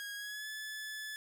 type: tone with pitch glide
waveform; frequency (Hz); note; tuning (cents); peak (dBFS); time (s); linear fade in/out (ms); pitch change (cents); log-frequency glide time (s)
sawtooth; 1642 to 1726.6; G#6 to A6; -20 to -33; -37; 0-1.16; 0; +87; 0.15-0.48
effects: 12-bit